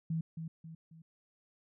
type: tone with echo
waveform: sine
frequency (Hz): 162.3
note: E3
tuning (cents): -27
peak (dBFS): -31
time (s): 0.1-0.21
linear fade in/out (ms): 5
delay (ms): 270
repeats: 3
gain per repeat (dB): -7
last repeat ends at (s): 1.02
effects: none